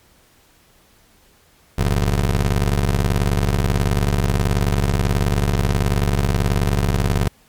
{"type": "ring-modulated tone", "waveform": "25% pulse", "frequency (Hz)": 70.3, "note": "C#2", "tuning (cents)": 25, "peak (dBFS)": -9, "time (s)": [1.78, 7.28], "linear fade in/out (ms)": 0, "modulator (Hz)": 25.9, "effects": ["pink hiss -54 dBFS RMS until 7.48 s", "MP3 96 kbps"]}